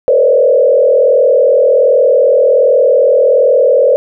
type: tone with frequency modulation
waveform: sine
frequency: 530 Hz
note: C5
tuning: 22 cents sharp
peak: -5 dBFS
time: 0.08-3.96 s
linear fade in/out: 0 ms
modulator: 41.3 Hz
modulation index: 1.5
effects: none